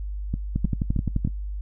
two click trains, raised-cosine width 5 ms, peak -13 / -11 dBFS, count 4 / 9, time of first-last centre 0.34-1.275 / 0.56-1.25 s, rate 3.21 / 11.6 Hz, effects noise-tail reverb RT60 0.1 s tail -21 dB re dry + added 50 Hz sine -28 dBFS peak until 1.61 s

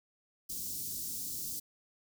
white band-stop noise, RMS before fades -39 dBFS, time 0.49-1.6 s, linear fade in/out 10 ms, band 330 to 4900 Hz, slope 24 dB/octave, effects none

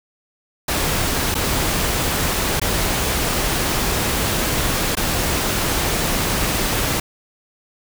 pink noise with dropouts, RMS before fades -20 dBFS, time 0.68-7 s, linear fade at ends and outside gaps 5 ms, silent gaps 1.344-1.351 / 2.598-2.615 / 4.953-4.969 s, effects none

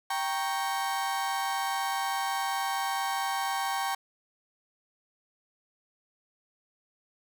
35% pulse chord, G diminished, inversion none, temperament equal, 784 / 932.3 / 1108.7 Hz, G5 / Bb5 / Db6, 0 / 0 / 0 cents, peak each -29 / -33 / -33 dBFS, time 0.1-3.95 s, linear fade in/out 5 ms, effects none

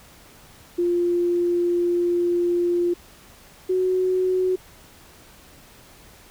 sine tone pair in turn, 349.2 / 370 Hz, F4 / F#4, 0 / 0 cents, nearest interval minor second, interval 100 cents, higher second, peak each -18 dBFS, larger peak neither, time 0.78-2.94 / 3.69-4.56 s, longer first, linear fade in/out 10 ms, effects pink hiss -49 dBFS RMS until 6.3 s

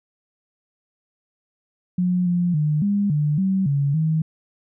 sine tone with pitch steps, 180.1 / 175.8 / 150.9 / 202.4 / 148.8 / 191.3 / 141.1 / 158.3 Hz, F#3 / F3 / D3 / G#3 / D3 / G3 / C#3 / D#3, -46 / +12 / +47 / -44 / +23 / -42 / +31 / +30 cents, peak -17 dBFS, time 1.98-4.22 s, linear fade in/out 5 ms, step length 280 ms, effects none

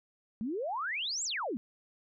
sine exponential two-way sweep, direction up then down, 204.7 to 7902 to 204.7 Hz, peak -32 dBFS, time 0.41-1.57 s, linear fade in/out 0 ms, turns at 1.24 s, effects none

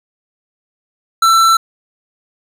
sine tone with hard clipping, 1337 Hz, E6, 24 cents sharp, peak -9 dBFS, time 1.22-1.57 s, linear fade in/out 5 ms, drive 15 dB, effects none

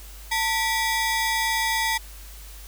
sawtooth ring-modulated tone, 1426 Hz, F6, 36 cents sharp, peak -15 dBFS, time 0.31-1.98 s, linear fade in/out 10 ms, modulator 529 Hz, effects added 50 Hz sine -40 dBFS peak until 2.67 s + white hiss -46 dBFS RMS until 2.67 s

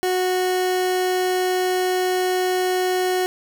30% pulse tone, 367.3 Hz, F#4, 13 cents flat, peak -16 dBFS, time 0.03-3.26 s, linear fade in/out 0 ms, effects none

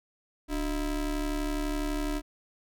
square ring-modulated tone, 165 Hz, E3, 2 cents sharp, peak -26 dBFS, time 0.48-2.22 s, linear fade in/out 50 ms, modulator 129 Hz, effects none

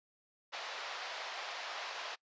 pink band-pass noise, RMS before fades -43 dBFS, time 0.52-2.16 s, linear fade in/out 20 ms, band 630 to 5000 Hz, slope 24 dB/octave, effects noise-tail reverb RT60 0.1 s tail -23 dB re dry + resampled to 16000 Hz

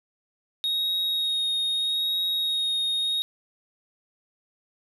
triangle tone with vibrato, 3748 Hz, A#7, 9 cents sharp, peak -22 dBFS, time 0.64-3.22 s, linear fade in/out 0 ms, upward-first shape sine, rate 0.79 Hz, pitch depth 15 cents each way, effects none

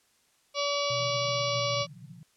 harmonic tone, 572 Hz, D5, 46 cents flat, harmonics 1 / 2 / 4 / 5 / 6 / 7 / 8 / 9 / 10, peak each -30 / -33 / -36 / -37 / -38 / -38 / -39 / -40 / -40 dBFS, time 0.54-1.87 s, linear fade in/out 50 ms
sine tone with pitch glide, 123.47 to 121 Hz, B2 to B2, 0 to -35 cents, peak -36 dBFS, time 0.9-1.83 s, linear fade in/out 5 ms, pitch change -35 cents, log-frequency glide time 1.43-1.56 s
pink band-pass noise, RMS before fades -47 dBFS, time 0.99-2.23 s, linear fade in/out 0 ms, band 120 to 180 Hz, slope 96 dB/octave
effects white hiss -67 dBFS RMS until 2.36 s + low-pass 10000 Hz 12 dB/octave

